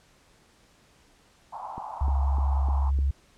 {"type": "band-pass noise", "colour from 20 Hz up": "pink", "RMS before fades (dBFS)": -38, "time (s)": [1.52, 2.91], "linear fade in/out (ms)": 20, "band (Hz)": [770, 1000], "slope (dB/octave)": 48}
{"type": "click train", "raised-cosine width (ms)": 3, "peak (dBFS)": -26, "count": 5, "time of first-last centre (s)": [1.78, 2.988], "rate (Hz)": 3.31}
{"type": "tone", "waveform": "sine", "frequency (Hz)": 68.9, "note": "C#2", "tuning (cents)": -10, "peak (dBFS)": -21, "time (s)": [2.01, 3.11], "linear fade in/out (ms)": 5}
{"effects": ["pink hiss -60 dBFS RMS until 3.37 s", "low-pass 9000 Hz 12 dB/octave"]}